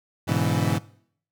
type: chord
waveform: 30% pulse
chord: E dominant seventh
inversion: first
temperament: equal with one note detuned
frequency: 103.83 / 123.47 / 143.06 / 164.81 Hz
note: G#2 / B2 / D3 / E3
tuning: 0 / 0 / -45 / 0 cents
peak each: -24 dBFS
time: 0.27-0.79 s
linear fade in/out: 20 ms
effects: noise-tail reverb RT60 0.6 s tail -20 dB re dry